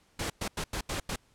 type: noise bursts at uneven times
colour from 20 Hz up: pink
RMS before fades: -33 dBFS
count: 6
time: 0.19-0.3 / 0.41-0.48 / 0.57-0.64 / 0.73-0.81 / 0.89-1 / 1.09-1.16 s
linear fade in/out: 5 ms
effects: pink hiss -66 dBFS RMS until 1.34 s + low-pass 10000 Hz 12 dB/octave